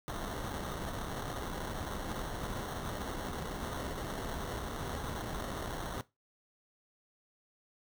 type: noise with sample-and-hold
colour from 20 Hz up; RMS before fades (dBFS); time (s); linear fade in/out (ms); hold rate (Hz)
pink; -39; 0.08-6.01; 0; 2450
effects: noise-tail reverb RT60 0.2 s tail -17 dB re dry